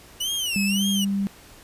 sawtooth tone with vibrato, 2892 Hz, F#7, 40 cents flat, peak -21 dBFS, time 0.2-1.05 s, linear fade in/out 10 ms, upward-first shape sine, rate 1.8 Hz, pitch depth 200 cents each way
sine tone, 198.1 Hz, G3, 18 cents sharp, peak -21 dBFS, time 0.56-1.27 s, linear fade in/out 0 ms
effects pink hiss -48 dBFS RMS until 1.63 s + resampled to 32000 Hz

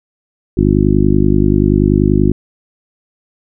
harmonic tone, 50.4 Hz, G1, 49 cents sharp, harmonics 1 / 2 / 3 / 4 / 5 / 6 / 7, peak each -16 / -16 / -16 / -16 / -16 / -16 / -16 dBFS, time 0.57-2.32 s, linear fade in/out 5 ms, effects none

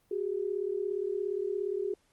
sine tone pair together, 372.8 / 410 Hz, F#4 / G#4, +13 / -22 cents, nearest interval major second, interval 165 cents, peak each -33 / -32 dBFS, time 0.11-1.94 s, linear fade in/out 5 ms, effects pink hiss -70 dBFS RMS until 2.12 s + Opus 32 kbps

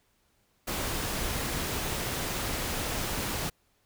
pink noise, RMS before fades -32 dBFS, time 0.67-3.5 s, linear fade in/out 10 ms, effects pink hiss -70 dBFS RMS until 3.85 s

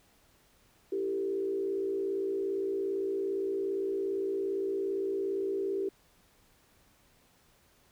sine tone with frequency modulation, 390 Hz, G4, 9 cents flat, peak -29 dBFS, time 0.92-5.89 s, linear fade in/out 5 ms, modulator 57.5 Hz, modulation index 0.76, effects pink hiss -65 dBFS RMS until 7.91 s

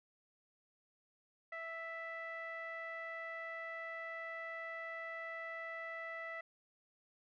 sawtooth tone with low-pass filter, 659.3 Hz, E5, in tune, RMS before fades -45 dBFS, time 1.52-6.41 s, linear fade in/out 5 ms, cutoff 1900 Hz, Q 5.6, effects none

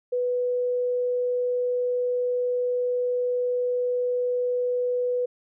sine tone, 493.9 Hz, B4, in tune, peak -22 dBFS, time 0.12-5.26 s, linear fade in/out 10 ms, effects none

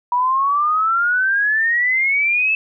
sine exponential sweep, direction up, 966 to 2637 Hz, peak -14 dBFS, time 0.12-2.55 s, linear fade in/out 2 ms, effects none

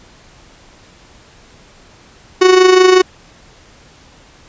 45% pulse tone with amplitude modulation, 370 Hz, F#4, in tune, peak -3 dBFS, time 2.41-3.02 s, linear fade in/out 10 ms, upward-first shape sine, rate 25.4 Hz, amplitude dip 55%, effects pink hiss -44 dBFS RMS until 4.48 s + resampled to 16000 Hz

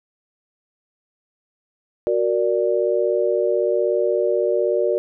sine chord, Gb augmented, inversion none, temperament equal, 370 / 466.2 / 587.3 Hz, Gb4 / Bb4 / D5, 0 / 0 / 0 cents, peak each -21 dBFS, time 2.07-4.98 s, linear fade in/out 0 ms, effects none

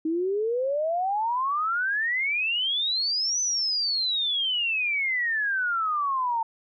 sine exponential two-way sweep, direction up then down, 311.3 to 6100 to 892 Hz, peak -23 dBFS, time 0.05-6.43 s, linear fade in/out 5 ms, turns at 3.41 s, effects none

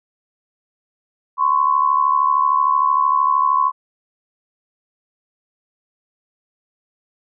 sine tone pair together, 1026.9 / 1100 Hz, C6 / C#6, -33 / -14 cents, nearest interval minor second, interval 119 cents, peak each -16 dBFS, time 1.37-3.72 s, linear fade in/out 50 ms, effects none

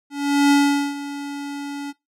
square tone with ADSR envelope, 284.3 Hz, C#4, 44 cents sharp, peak -12 dBFS, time 0.1-1.93 s, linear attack 410 ms, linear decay 430 ms, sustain -16 dB, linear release 32 ms, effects noise-tail reverb RT60 0.2 s tail -22 dB re dry + low-pass 10000 Hz 12 dB/octave

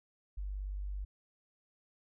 sine tone, 49 Hz, G1, in tune, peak -36 dBFS, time 0.37-1.05 s, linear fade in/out 10 ms, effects none

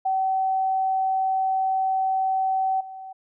sine tone with level steps, 763 Hz, G5, 47 cents flat, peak -20 / -35 dBFS, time 0.05-3.13 s, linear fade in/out 10 ms, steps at 2.8 s, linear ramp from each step 10 ms, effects none

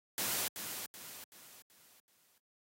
white noise with echo, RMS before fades -35 dBFS, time 0.18-0.48 s, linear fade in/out 0 ms, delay 380 ms, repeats 5, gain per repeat -7 dB, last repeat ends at 2.38 s, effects high-pass 100 Hz 12 dB/octave + AAC 48 kbps

